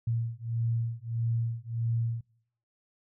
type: beating tone pair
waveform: sine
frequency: 114.9 / 116.5 Hz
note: A#2 / A#2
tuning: -25 / -1 cents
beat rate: 1.6 Hz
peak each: -31 / -31 dBFS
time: 0.07-2.21 s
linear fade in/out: 5 ms
effects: noise-tail reverb RT60 0.7 s tail -24 dB re dry